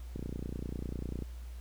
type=click train; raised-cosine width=3 ms; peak=-25 dBFS; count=33; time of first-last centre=0.16-1.223 s; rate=30.1 Hz; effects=added 60 Hz sine -41 dBFS peak until 1.6 s + pink hiss -60 dBFS RMS until 1.6 s